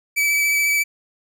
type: tone with vibrato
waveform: 45% pulse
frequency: 2300 Hz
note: D7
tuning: 37 cents flat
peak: -16 dBFS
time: 0.16-0.84 s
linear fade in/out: 20 ms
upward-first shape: triangle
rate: 14 Hz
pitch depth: 20 cents each way
effects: none